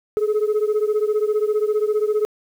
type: beating tone pair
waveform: sine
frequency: 419.8 / 434.8 Hz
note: G#4 / A4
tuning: +19 / -21 cents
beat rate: 15 Hz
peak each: -17 / -19 dBFS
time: 0.17-2.25 s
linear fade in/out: 0 ms
effects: tanh soft clip ceiling -14 dBFS + 8-bit